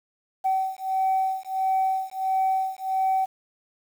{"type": "beating tone pair", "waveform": "sine", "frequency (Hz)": [762, 763.5], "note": ["G5", "G5"], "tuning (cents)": [-49, -46], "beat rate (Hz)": 1.5, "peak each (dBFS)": -24, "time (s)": [0.44, 3.26], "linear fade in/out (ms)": 20, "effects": ["tanh soft clip ceiling -16 dBFS", "8-bit"]}